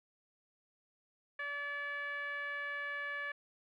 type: tone with low-pass filter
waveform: 10% pulse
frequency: 575 Hz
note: D5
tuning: 37 cents flat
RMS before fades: -40 dBFS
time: 1.39-3.32 s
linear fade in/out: 5 ms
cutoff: 1900 Hz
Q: 5.9
effects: none